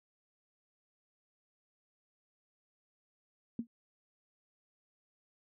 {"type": "tone with exponential decay", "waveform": "sine", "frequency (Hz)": 232.7, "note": "A#3", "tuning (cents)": -3, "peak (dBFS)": -29, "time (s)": [3.59, 3.67], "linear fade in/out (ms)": 2, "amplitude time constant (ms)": 17, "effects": []}